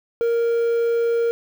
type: tone with quantisation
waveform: triangle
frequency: 466.2 Hz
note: A#4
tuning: in tune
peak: -15 dBFS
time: 0.21-1.31 s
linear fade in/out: 0 ms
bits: 7
effects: none